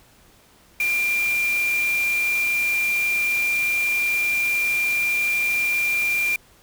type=tone in noise; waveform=sine; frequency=2386 Hz; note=D7; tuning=27 cents sharp; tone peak=-19 dBFS; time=0.8-6.36 s; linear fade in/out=2 ms; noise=white; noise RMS=-33 dBFS; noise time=0.8-6.36 s; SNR=+11 dB; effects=pink hiss -54 dBFS RMS until 6.62 s